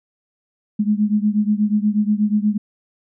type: beating tone pair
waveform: sine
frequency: 207.1 / 215.4 Hz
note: G#3 / A3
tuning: -5 / -37 cents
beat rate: 8.3 Hz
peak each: -17 / -19 dBFS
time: 0.79-2.58 s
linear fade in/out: 10 ms
effects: none